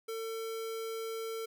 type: tone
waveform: square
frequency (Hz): 450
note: A4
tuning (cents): +39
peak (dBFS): -37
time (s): 0.08-1.46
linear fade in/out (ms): 10
effects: none